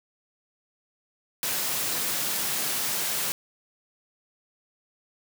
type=high-pass noise; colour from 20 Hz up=white; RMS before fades=-28 dBFS; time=1.43-3.32 s; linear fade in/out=0 ms; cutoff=110 Hz; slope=96 dB/octave; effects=none